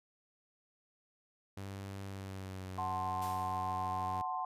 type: tone with pitch glide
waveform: sawtooth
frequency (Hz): 98 to 93.52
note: G2 to F#2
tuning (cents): 0 to +19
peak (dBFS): -38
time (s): 1.57-4.22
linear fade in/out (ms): 5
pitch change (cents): -81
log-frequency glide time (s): 2.06-2.69
type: chord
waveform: sine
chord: F# diminished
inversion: none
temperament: equal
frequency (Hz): 740 / 880 / 1046.5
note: F#5 / A5 / C6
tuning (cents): 0 / 0 / 0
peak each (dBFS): -38 / -41 / -38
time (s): 2.78-4.45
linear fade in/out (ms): 2
type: noise with exponential decay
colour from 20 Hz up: white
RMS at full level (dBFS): -47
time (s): 3.22-3.87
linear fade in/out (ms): 1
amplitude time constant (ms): 140
effects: resampled to 32000 Hz